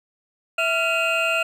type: tone cluster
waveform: triangle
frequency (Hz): 657 / 1385 / 2537 / 2768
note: E5 / F6 / D#7 / F7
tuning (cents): -6 / -15 / +33 / -16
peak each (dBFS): -23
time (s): 0.58-1.43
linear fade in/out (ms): 5
effects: none